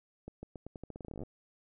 accelerating click train, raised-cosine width 2 ms, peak -30 dBFS, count 20, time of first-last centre 0.28-1.234 s, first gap 150 ms, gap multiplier 0.85, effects none

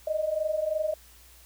sine tone pair together, 604 / 627 Hz, D5 / D#5, +48 / +13 cents, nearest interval minor second, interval 65 cents, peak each -30 / -27 dBFS, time 0.07-0.94 s, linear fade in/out 5 ms, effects added 60 Hz sine -55 dBFS peak until 1.45 s + white hiss -55 dBFS RMS until 1.45 s

